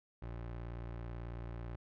25% pulse tone, 58.27 Hz, A#1, in tune, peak -38 dBFS, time 0.22-1.76 s, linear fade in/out 5 ms, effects low-pass 2000 Hz 12 dB/octave

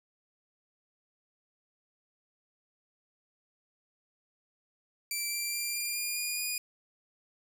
10% pulse tone with pitch steps, 2339 / 2358 / 2377 / 2396 / 2416 / 2436 / 2455 Hz, D7 / D7 / D7 / D7 / D7 / D#7 / D#7, -8 / +6 / +20 / +34 / +48 / -37 / -24 cents, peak -23 dBFS, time 5.11-6.58 s, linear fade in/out 2 ms, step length 210 ms, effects none

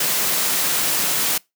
white high-pass noise, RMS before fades -20 dBFS, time 0-1.38 s, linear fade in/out 5 ms, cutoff 130 Hz, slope 48 dB/octave, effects noise-tail reverb RT60 0.2 s tail -24 dB re dry

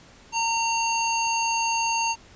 harmonic tone, 917 Hz, A#5, 29 cents flat, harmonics 1 / 3 / 5 / 7, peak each -24 / -28 / -32 / -29 dBFS, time 0.32-2.16 s, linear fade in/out 50 ms, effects pink hiss -51 dBFS RMS until 2.35 s + resampled to 16000 Hz

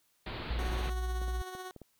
pink low-pass noise, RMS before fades -40 dBFS, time 0.26-0.9 s, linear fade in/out 5 ms, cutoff 4500 Hz, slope 96 dB/octave
sine tone, 58.27 Hz, A#1, in tune, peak -31 dBFS, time 0.5-1.42 s, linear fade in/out 5 ms
15% pulse tone with tremolo, 370 Hz, F#4, in tune, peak -33 dBFS, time 0.59-1.71 s, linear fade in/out 0 ms, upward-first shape sine, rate 16 Hz, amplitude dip 40%
clicks, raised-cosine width 2 ms, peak -34 dBFS, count 5, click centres 1.217 / 1.281 / 1.551 / 1.763 / 1.817 s
effects white hiss -72 dBFS RMS until 1.99 s

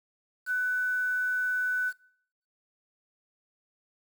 sine tone with quantisation, 1497 Hz, F#6, 20 cents sharp, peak -25 dBFS, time 0.46-1.93 s, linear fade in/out 50 ms, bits 8, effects noise-tail reverb RT60 0.7 s tail -24 dB re dry

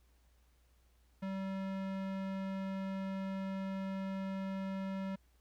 square tone with low-pass filter, 192.5 Hz, G3, 31 cents flat, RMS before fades -39 dBFS, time 1.22-5.16 s, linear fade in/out 10 ms, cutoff 2800 Hz, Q 0.58, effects added 60 Hz sine -66 dBFS peak until 5.4 s + pink hiss -75 dBFS RMS until 5.4 s

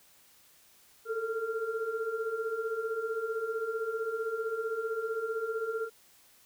sine tone cluster, 435.4 / 450.9 / 1385 Hz, A4 / A4 / F6, -18 / +42 / -15 cents, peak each -37 / -33 / -38 dBFS, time 1.05-5.9 s, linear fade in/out 50 ms, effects white hiss -61 dBFS RMS until 6.45 s

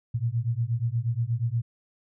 sine beating tone pair, 113 / 121.4 Hz, A2 / B2, +47 / -29 cents, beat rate 8.4 Hz, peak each -27 dBFS, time 0.14-1.62 s, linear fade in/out 10 ms, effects none

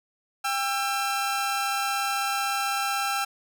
sawtooth tone pair together, 797.4 / 1341 Hz, G5 / E6, +29 / +29 cents, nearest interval major sixth, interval 900 cents, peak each -24 dBFS, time 0.44-3.25 s, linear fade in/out 10 ms, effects none

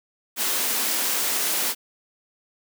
white high-pass noise, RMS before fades -24 dBFS, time 0.36-1.75 s, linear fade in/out 50 ms, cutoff 200 Hz, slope 48 dB/octave, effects none

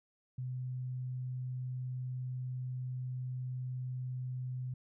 sine tone, 127.1 Hz, C3, 50 cents flat, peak -36 dBFS, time 0.38-4.74 s, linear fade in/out 5 ms, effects none

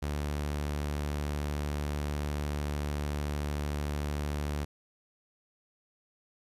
sawtooth tone, 73.42 Hz, D2, in tune, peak -27 dBFS, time 0.02-4.65 s, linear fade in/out 10 ms, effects resampled to 32000 Hz + 11-bit

